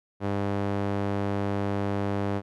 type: tone with band-pass filter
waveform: sawtooth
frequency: 100 Hz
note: G2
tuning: 35 cents sharp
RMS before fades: -28 dBFS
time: 0.2-2.42 s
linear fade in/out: 50 ms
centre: 480 Hz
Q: 0.52
effects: none

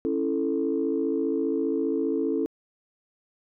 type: chord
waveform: sine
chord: A major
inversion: first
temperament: just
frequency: 275 / 330 / 440 Hz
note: C#4 / E4 / A4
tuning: -14 / +2 / 0 cents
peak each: -27 dBFS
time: 0.05-2.46 s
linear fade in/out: 0 ms
effects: tanh soft clip ceiling -14 dBFS

